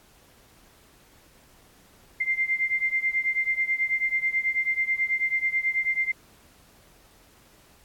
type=beating tone pair; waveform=sine; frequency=2091 / 2100.2 Hz; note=C7 / C7; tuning=-2 / +6 cents; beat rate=9.2 Hz; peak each=-25 / -27 dBFS; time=2.2-6.12 s; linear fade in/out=10 ms; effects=pink hiss -57 dBFS RMS until 7.84 s + AAC 64 kbps